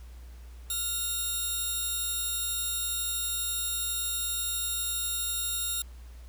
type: tone pair together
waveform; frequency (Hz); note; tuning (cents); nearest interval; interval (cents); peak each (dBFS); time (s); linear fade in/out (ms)
5% pulse; 1396.9 / 3721; F6 / A#7; 0 / -4; octave + perfect fourth; 1696; -26 / -22; 0.7-5.82; 2
effects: added 60 Hz sine -43 dBFS peak until 6.28 s + pink hiss -59 dBFS RMS until 6.28 s